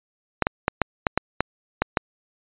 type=clicks; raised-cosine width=0.5 ms; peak=-3 dBFS; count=9; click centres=0.423 / 0.469 / 0.681 / 0.817 / 1.068 / 1.176 / 1.406 / 1.82 / 1.972 s; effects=resampled to 8000 Hz